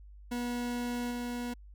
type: tone with level steps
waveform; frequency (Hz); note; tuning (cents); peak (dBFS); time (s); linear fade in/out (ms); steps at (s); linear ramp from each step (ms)
40% pulse; 242.3; B3; -33; -31 / -33; 0.31-1.54; 10; 1.1; 20
effects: added 50 Hz sine -48 dBFS peak until 1.74 s + MP3 96 kbps